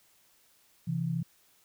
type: tone pair together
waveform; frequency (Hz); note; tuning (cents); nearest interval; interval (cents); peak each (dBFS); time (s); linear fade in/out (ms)
sine; 132.7 / 166.42; C3 / E3; +25 / +17; major third; 392; -33 / -30; 0.87-1.23; 10
effects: white hiss -65 dBFS RMS until 1.64 s